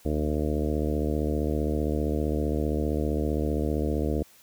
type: harmonic tone with a mistuned harmonic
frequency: 75.3 Hz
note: D2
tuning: 44 cents sharp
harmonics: 1 / 2 / 3 / 4 / 5 / 6 / 7 / 8 / 9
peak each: -28 / -34 / -32 / -31 / -35 / -33 / -36 / -40 / -41 dBFS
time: 0.05-4.23 s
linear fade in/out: 5 ms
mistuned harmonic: 1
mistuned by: -64 cents
effects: white hiss -56 dBFS RMS until 4.42 s